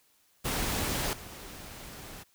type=noise with level steps; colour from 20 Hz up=pink; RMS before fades=-31 / -45 dBFS; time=0.44-2.24 s; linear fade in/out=20 ms; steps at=1.13 s; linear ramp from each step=2 ms; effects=white hiss -67 dBFS RMS until 2.34 s